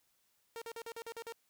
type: tone bursts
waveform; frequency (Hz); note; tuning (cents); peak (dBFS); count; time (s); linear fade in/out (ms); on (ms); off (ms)
sawtooth; 460; A#4; -23; -38; 8; 0.56-1.323; 0; 56; 45
effects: white hiss -75 dBFS RMS until 1.49 s